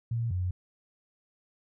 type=tone pair in turn; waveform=sine; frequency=116.4 / 90.84 Hz; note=A#2 / F#2; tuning=-2 / -31 cents; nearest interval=major third; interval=429 cents; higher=first; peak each=-27 dBFS; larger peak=neither; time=0.11-0.31 / 0.31-0.51 s; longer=neither; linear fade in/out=5 ms; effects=none